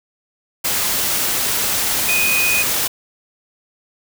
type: tone in noise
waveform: sine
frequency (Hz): 2489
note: D#7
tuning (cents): 0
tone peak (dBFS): -16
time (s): 2.08-2.63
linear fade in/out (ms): 10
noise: white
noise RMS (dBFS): -19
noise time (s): 0.64-2.88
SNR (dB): 0
effects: none